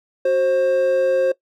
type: tone pair together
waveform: triangle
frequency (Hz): 370 / 530.2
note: F#4 / C5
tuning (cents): 0 / +23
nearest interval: tritone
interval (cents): 623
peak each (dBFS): -22 / -13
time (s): 0.25-1.32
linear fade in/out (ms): 5
effects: noise-tail reverb RT60 0.1 s tail -20 dB re dry

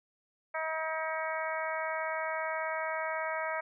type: harmonic tone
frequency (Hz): 318.3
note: D#4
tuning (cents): +39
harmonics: 2 / 3 / 4 / 5 / 6 / 7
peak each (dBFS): -36 / -38 / -39 / -40 / -41 / -41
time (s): 0.54-3.61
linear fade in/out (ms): 10
effects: none

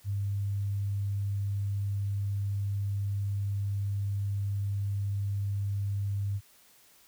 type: tone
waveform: sine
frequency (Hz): 100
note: G2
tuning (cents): +35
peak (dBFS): -28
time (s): 0.04-6.41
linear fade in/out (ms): 50
effects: white hiss -60 dBFS RMS until 7.07 s

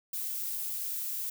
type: noise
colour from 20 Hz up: violet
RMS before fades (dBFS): -35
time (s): 0.13-1.3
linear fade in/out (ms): 5
effects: none

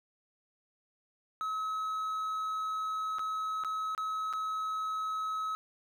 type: tone with dropouts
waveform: triangle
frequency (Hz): 1284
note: E6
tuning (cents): -46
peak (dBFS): -30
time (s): 1.41-5.55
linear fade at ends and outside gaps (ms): 0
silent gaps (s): 3.185-3.193 / 3.637-3.647 / 3.949-3.978 / 4.328-4.335
effects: none

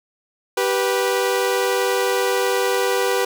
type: tone pair together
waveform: sawtooth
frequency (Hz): 390 / 490.2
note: G4 / B4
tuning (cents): -9 / -13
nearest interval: major third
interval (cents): 396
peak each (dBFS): -17 / -16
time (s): 0.57-3.25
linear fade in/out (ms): 5
effects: none

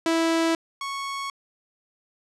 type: tone pair in turn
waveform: sawtooth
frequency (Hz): 328.7 / 1105.6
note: E4 / C#6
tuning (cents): -5 / -5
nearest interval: octave + major sixth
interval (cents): 2100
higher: second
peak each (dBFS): -16 / -25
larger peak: first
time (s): 0.06-0.55 / 0.81-1.3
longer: neither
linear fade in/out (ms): 2
effects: low-pass 8000 Hz 12 dB/octave

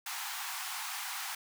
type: high-pass noise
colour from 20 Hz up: pink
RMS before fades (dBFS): -39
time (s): 0.06-1.35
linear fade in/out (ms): 5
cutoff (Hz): 750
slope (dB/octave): 96
effects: none

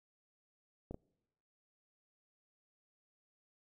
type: clicks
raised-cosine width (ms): 2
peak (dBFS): -30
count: 2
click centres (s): 0.91 / 0.944
effects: noise-tail reverb RT60 1.0 s tail -26 dB re dry

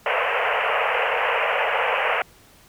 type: band-pass noise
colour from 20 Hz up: pink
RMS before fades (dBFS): -22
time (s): 0.06-2.22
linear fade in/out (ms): 2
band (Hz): 450 to 2900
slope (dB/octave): 96
effects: pink hiss -52 dBFS RMS until 2.68 s

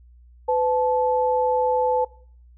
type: tone pair together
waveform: sine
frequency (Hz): 503.1 / 870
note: B4 / A5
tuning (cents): +32 / -20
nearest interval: major sixth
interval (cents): 948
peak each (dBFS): -20 / -21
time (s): 0.48-2.05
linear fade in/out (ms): 10
effects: noise-tail reverb RT60 0.5 s tail -20 dB re dry + added 60 Hz sine -47 dBFS peak until 2.57 s

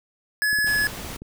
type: tone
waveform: square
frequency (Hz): 1700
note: G#6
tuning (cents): +40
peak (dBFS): -20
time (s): 0.42-0.87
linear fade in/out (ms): 0
type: click train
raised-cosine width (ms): 3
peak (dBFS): -26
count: 13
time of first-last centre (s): 0.53-1.22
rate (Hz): 17.4
type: noise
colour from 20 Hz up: pink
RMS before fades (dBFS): -35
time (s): 0.66-1.17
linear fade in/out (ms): 10
effects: none

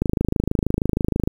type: click train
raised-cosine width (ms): 3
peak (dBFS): -6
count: 34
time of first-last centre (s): 0.02-1.275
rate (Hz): 26.3
effects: 7-bit

